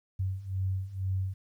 sine beating tone pair, 93.6 / 95.7 Hz, F#2 / G2, +20 / -41 cents, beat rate 2.1 Hz, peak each -34 / -31 dBFS, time 0.19-1.34 s, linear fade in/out 10 ms, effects 11-bit

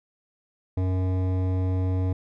sine tone with hard clipping, 92.7 Hz, F#2, 4 cents sharp, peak -24 dBFS, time 0.77-2.13 s, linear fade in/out 5 ms, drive 14 dB, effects none

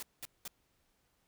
white noise bursts, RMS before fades -43 dBFS, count 3, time 0-0.478 s, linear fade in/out 0 ms, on 26 ms, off 200 ms, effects pink hiss -75 dBFS RMS until 1.27 s

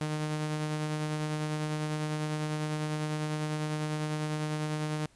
sawtooth tone with tremolo, 152.9 Hz, D#3, 30 cents flat, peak -25 dBFS, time 0.01-5.06 s, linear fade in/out 0 ms, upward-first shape triangle, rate 10 Hz, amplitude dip 35%, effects pink hiss -63 dBFS RMS until 5.15 s + resampled to 24000 Hz

